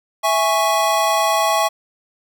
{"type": "chord", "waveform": "square", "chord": "C# minor", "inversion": "first", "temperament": "equal", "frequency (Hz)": [659.3, 830.6, 1108.7], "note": ["E5", "G#5", "C#6"], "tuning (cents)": [0, 0, 0], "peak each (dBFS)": -20, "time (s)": [0.23, 1.69], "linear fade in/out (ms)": 20, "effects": []}